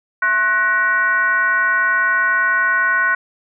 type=tone with frequency modulation; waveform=sine; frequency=1485 Hz; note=F#6; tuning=6 cents sharp; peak=-13 dBFS; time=0.22-3.15 s; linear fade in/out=5 ms; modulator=408 Hz; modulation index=0.9; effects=none